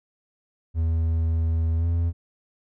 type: tone with pitch glide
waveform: triangle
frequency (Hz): 81.6 to 84.38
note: E2 to E2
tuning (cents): -17 to +41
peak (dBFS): -18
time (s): 0.74-2.13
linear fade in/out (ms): 50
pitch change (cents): +58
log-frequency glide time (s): 1.77-1.86
effects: none